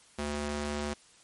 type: tone with high-pass filter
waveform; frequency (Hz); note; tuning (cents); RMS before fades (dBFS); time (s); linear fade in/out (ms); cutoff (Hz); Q
square; 73.42; D2; 0; -34; 0.18-0.94; 10; 170; 0.63
effects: white hiss -59 dBFS RMS until 1.23 s + MP3 48 kbps